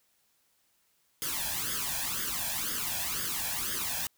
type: noise with flanger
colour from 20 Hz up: white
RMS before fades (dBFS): -33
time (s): 1.22-4.07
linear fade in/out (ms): 0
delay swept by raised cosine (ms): 0.6 to 1.23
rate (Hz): 2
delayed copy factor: +0.8
effects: white hiss -71 dBFS RMS until 4.17 s